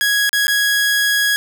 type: tone with dropouts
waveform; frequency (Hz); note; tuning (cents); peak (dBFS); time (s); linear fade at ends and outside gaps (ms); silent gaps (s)
sawtooth; 1661.2; G#6; 0; -10; 0.01-1.36; 0; 0.293-0.33 / 0.47-0.481
effects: none